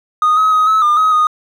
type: tone with pitch steps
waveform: triangle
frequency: 1238 / 1275 / 1258 / 1294 / 1206 / 1267 / 1237 Hz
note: D#6 / D#6 / D#6 / E6 / D6 / D#6 / D#6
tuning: -9 / +42 / +19 / -32 / +46 / +31 / -10 cents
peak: -6 dBFS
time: 0.22-1.27 s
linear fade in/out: 2 ms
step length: 150 ms
effects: tanh soft clip ceiling -4 dBFS